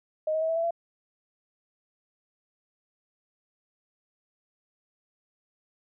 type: tone with pitch steps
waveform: sine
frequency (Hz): 622.3 / 632.8 / 643.5 / 654.4 / 665.4 / 676.7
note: D#5 / D#5 / E5 / E5 / E5 / E5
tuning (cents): 0 / +29 / -42 / -13 / +16 / +45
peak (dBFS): -24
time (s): 0.27-0.708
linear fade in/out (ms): 5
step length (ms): 73
effects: none